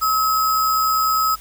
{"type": "tone with sample-and-hold", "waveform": "sine", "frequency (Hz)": 1285, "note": "E6", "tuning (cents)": -45, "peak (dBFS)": -15, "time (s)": [0.01, 1.36], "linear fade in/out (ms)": 20, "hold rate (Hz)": 6300, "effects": ["added 50 Hz sine -43 dBFS peak until 1.4 s", "white hiss -44 dBFS RMS until 1.4 s"]}